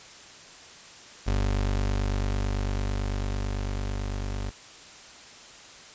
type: tone with level ramp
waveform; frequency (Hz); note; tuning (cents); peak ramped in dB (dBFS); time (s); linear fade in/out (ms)
30% pulse; 49; G1; 0; -20 to -27; 1.26-4.51; 20
effects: white hiss -47 dBFS RMS until 5.94 s + resampled to 16000 Hz